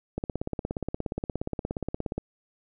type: click train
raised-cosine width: 2 ms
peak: -16 dBFS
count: 35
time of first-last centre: 0.18-2.18 s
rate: 17 Hz
effects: none